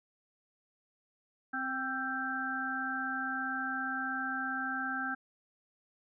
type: harmonic tone with a mistuned harmonic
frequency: 261.6 Hz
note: C4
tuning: in tune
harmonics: 1 / 3 / 5 / 6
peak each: -40 / -41 / -39 / -35 dBFS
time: 1.53-5.15 s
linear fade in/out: 10 ms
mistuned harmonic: 5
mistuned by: +32 cents
effects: none